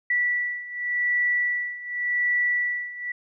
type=beating tone pair; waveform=sine; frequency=1956 / 1956.88 Hz; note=B6 / B6; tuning=-17 / -16 cents; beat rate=0.88 Hz; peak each=-27 / -24 dBFS; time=0.1-3.12 s; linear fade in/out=5 ms; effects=none